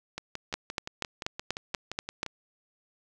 two click trains, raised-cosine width 0.2 ms, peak -18 / -12 dBFS, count 13 / 8, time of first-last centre 0.18-2.263 / 0.54-2.231 s, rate 5.76 / 4.14 Hz, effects none

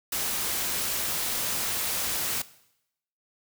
white noise, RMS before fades -29 dBFS, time 0.12-2.42 s, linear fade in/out 5 ms, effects noise-tail reverb RT60 0.8 s tail -18 dB re dry

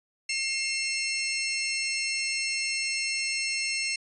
20% pulse tone pair together, 2141 / 2697 Hz, C7 / E7, +39 / +39 cents, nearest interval major third, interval 400 cents, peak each -25 dBFS, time 0.29-3.96 s, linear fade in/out 5 ms, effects resampled to 22050 Hz

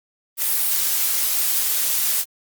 blue noise, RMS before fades -20 dBFS, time 0.37-2.25 s, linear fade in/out 50 ms, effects Opus 32 kbps

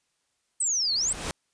sine exponential two-way sweep, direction down then up, 8390 to 4135 to 8390 Hz, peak -23 dBFS, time 0.6-1.13 s, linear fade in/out 5 ms, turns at 0.94 s
pink noise with exponential growth, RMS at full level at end -29 dBFS, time 0.66-1.31 s, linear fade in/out 1 ms, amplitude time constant 140 ms
effects white hiss -74 dBFS RMS until 1.53 s + resampled to 22050 Hz

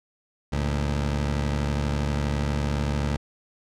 20% pulse tone pair together, 72.07 / 114.4 Hz, D2 / A#2, -32 / -32 cents, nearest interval minor sixth, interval 800 cents, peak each -19 / -28 dBFS, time 0.52-3.17 s, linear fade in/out 10 ms, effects low-pass 7000 Hz 12 dB/octave

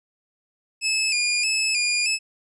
20% pulse tone with vibrato, 2511 Hz, D#7, 15 cents sharp, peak -15 dBFS, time 0.81-2.19 s, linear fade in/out 50 ms, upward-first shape square, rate 1.6 Hz, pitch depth 62 cents each way, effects resampled to 24000 Hz

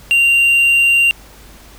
triangle tone, 2771 Hz, F7, 14 cents flat, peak -7 dBFS, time 0.11-1.11 s, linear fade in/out 0 ms, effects added 50 Hz sine -42 dBFS peak until 1.78 s + pink hiss -42 dBFS RMS until 1.78 s

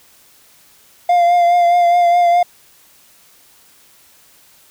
triangle tone with vibrato, 698.5 Hz, F5, in tune, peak -7 dBFS, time 1.09-2.43 s, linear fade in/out 5 ms, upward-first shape triangle, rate 4.8 Hz, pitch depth 30 cents each way, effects white hiss -49 dBFS RMS until 4.7 s

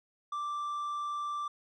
triangle tone, 1174.7 Hz, D6, in tune, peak -31 dBFS, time 0.32-1.48 s, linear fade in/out 5 ms, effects resampled to 22050 Hz

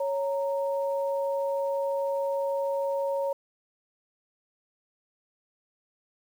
sine tone pair together, 554.4 / 928 Hz, C#5 / A#5, 0 / -8 cents, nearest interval major sixth, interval 892 cents, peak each -26 / -34 dBFS, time 0-3.33 s, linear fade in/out 5 ms, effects 9-bit

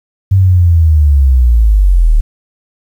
sine linear sweep, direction down, 98 to 35.84 Hz, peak -4 dBFS, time 0.31-2.21 s, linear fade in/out 10 ms, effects 7-bit

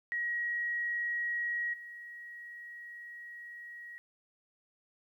sine tone with level steps, 1901 Hz, A#6, 33 cents sharp, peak -31 / -44 dBFS, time 0.12-3.98 s, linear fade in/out 0 ms, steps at 1.73 s, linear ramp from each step 10 ms, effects 12-bit

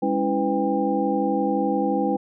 sine tone cluster, 203.4 / 277.8 / 329.4 / 499.8 / 798 Hz, G#3 / C#4 / E4 / B4 / G5, -36 / +4 / -1 / +21 / +31 cents, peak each -26 dBFS, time 0.02-2.17 s, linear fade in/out 10 ms, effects none

